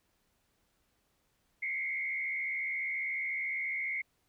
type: tone with frequency modulation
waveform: sine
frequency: 2142 Hz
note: C7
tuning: 40 cents sharp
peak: -32 dBFS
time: 1.62-4.02 s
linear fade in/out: 10 ms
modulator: 74.3 Hz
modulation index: 1.3
effects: pink hiss -75 dBFS RMS until 4.28 s